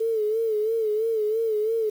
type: tone with vibrato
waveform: sine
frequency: 438.8 Hz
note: A4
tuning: 5 cents flat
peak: -21 dBFS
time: 0-1.9 s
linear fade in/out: 10 ms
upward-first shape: sine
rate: 3 Hz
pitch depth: 73 cents each way
effects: 8-bit